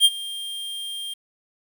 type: tone with ADSR envelope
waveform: square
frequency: 3200 Hz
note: G7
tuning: 35 cents sharp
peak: -10 dBFS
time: 0-1.14 s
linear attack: 49 ms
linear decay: 43 ms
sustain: -20 dB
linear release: 9 ms
effects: 8-bit